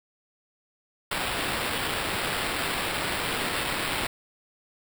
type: noise with sample-and-hold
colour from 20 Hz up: violet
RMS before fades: -29 dBFS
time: 1.11-4.07 s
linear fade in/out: 5 ms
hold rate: 6300 Hz
effects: none